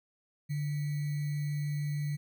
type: tone with sample-and-hold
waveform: sine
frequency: 146.83 Hz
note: D3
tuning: in tune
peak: -30 dBFS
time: 0.49-2.17 s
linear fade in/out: 20 ms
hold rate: 2100 Hz
effects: none